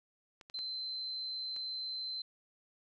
clicks, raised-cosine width 0.2 ms, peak -34 dBFS, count 4, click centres 0.412 / 0.499 / 0.59 / 1.564 s
sine tone, 4083 Hz, C8, 43 cents flat, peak -37 dBFS, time 0.54-2.22 s, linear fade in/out 5 ms
effects none

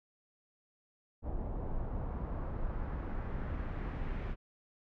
brown noise with low-pass filter sweep, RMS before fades -37 dBFS, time 1.22-4.36 s, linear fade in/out 50 ms, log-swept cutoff 770 to 2300 Hz, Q 1.4, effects none

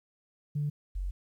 sine tone pair in turn, 146.9 / 46.18 Hz, D3 / F#1, +1 / -3 cents, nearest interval octave + minor sixth, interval 2004 cents, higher first, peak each -27 / -30 dBFS, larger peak first, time 0.55-0.7 / 0.95-1.11 s, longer second, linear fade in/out 10 ms, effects tanh soft clip ceiling -23 dBFS + 11-bit

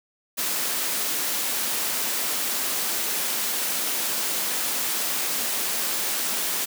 white high-pass noise, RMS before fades -26 dBFS, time 0.37-6.66 s, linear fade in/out 20 ms, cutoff 180 Hz, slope 24 dB/octave, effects none

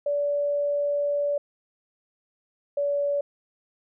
sine tone pair in turn, 577 / 572 Hz, D5 / D5, -31 / -46 cents, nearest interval unison, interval 15 cents, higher first, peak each -22 dBFS, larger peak neither, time 0.06-1.38 / 2.77-3.21 s, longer first, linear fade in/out 5 ms, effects none

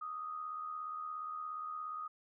sine tone with amplitude modulation, 1244.5 Hz, D#6, in tune, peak -37 dBFS, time 0.01-2.08 s, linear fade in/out 10 ms, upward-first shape sine, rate 77.1 Hz, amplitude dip 50%, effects none

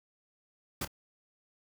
pink noise with echo, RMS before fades -34 dBFS, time 0.81-0.85 s, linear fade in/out 5 ms, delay 27 ms, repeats 1, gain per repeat -13 dB, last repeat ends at 0.877 s, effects none

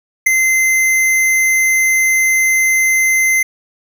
square tone with ADSR envelope, 2070 Hz, C7, 19 cents flat, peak -5 dBFS, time 0.26-3.43 s, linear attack 10 ms, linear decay 7 ms, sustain -6 dB, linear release 7 ms, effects none

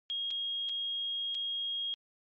sine tone with dropouts, 3265 Hz, G#7, 30 cents flat, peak -32 dBFS, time 0.1-1.94 s, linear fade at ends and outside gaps 0 ms, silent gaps 0.306-0.31 / 0.69-0.694 / 1.346-1.35 s, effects MP3 32 kbps

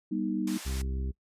sine chord, G augmented, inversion none, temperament equal with one note detuned, 196 / 242.3 / 311.1 Hz, G3 / B3 / D#4, 0 / -33 / 0 cents, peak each -32 / -33 / -31 dBFS, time 0.11-0.58 s, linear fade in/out 10 ms
white band-pass noise, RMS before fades -43 dBFS, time 0.47-0.82 s, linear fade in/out 5 ms, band 540 to 8600 Hz, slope 12 dB/octave
harmonic tone, 65.8 Hz, C2, 10 cents sharp, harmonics 1 / 2 / 3 / 4 / 5 / 6, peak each -30 / -42 / -43 / -47 / -50 / -47 dBFS, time 0.65-1.12 s, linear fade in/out 20 ms
effects noise-tail reverb RT60 0.1 s tail -21 dB re dry + resampled to 32000 Hz

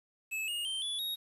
square tone with pitch steps, 2602 / 2854 / 3130 / 3433 / 3766 Hz, E7 / F7 / G7 / A7 / A#7, -23 / +37 / -3 / -43 / +17 cents, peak -34 dBFS, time 0.31-1.16 s, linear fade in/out 20 ms, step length 170 ms, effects resampled to 32000 Hz + 10-bit

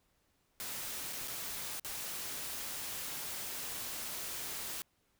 white noise with dropouts, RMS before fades -41 dBFS, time 0.6-4.82 s, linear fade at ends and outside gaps 0 ms, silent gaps 1.127-1.131 / 1.276-1.281 / 1.797-1.847 s, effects pink hiss -75 dBFS RMS until 5.19 s

